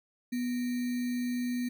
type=tone with sample-and-hold; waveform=sine; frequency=245.4 Hz; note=B3; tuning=11 cents flat; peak=-29 dBFS; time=0.32-1.69 s; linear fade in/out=10 ms; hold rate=2100 Hz; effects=none